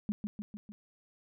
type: tone with echo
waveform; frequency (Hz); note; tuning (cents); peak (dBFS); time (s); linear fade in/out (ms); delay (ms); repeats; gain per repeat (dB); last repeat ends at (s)
sine; 208; G#3; +3; -28; 0.09-0.12; 0; 150; 4; -4; 0.72
effects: none